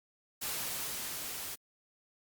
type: noise with level ramp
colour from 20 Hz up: white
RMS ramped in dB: -36 to -41 dBFS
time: 0.41-1.56 s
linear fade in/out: 20 ms
effects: Opus 48 kbps